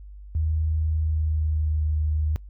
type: tone with pitch glide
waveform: sine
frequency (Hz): 78.7 to 76.81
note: D#2 to D#2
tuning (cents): +20 to -22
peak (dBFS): -21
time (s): 0.35-2.36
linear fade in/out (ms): 0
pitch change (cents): -42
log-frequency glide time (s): 0.92-1.84
effects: noise-tail reverb RT60 0.1 s tail -22 dB re dry + added 50 Hz sine -39 dBFS peak until 2.49 s